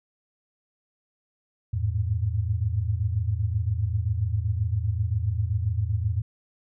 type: tone cluster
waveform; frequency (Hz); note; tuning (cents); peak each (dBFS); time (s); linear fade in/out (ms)
sine; 84.2 / 102.2 / 109.8; E2 / G#2 / A2; +37 / -27 / -3; -27 / -29 / -26; 1.73-6.22; 10
effects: none